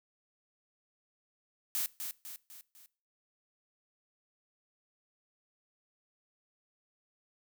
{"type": "noise with echo", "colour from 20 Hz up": "blue", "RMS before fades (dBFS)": -33, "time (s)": [1.75, 1.86], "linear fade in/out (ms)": 0, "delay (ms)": 250, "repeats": 4, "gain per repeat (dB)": -6, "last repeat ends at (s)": 2.86, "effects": ["noise-tail reverb RT60 0.4 s tail -21 dB re dry"]}